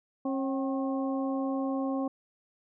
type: harmonic tone with a mistuned harmonic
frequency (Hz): 269.9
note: C#4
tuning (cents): -46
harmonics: 1 / 2 / 3 / 4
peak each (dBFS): -29 / -35 / -39 / -41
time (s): 0.25-2.08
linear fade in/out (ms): 5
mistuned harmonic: 3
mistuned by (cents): -78
effects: none